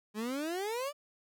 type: exponential sweep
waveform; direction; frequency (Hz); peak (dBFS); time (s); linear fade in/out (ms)
30% pulse; up; 204.8 to 602; -31; 0.14-0.93; 50
effects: none